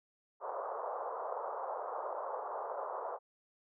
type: band-pass noise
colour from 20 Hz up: pink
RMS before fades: -40 dBFS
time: 0.4-3.19 s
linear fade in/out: 50 ms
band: 470 to 1200 Hz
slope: 48 dB/octave
effects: none